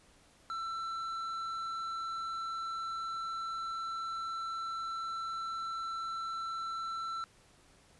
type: tone with hard clipping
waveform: sine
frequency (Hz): 1338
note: E6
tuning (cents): +25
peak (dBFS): -37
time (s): 0.5-7.24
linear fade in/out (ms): 0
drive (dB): 6
effects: pink hiss -63 dBFS RMS until 7.99 s + resampled to 24000 Hz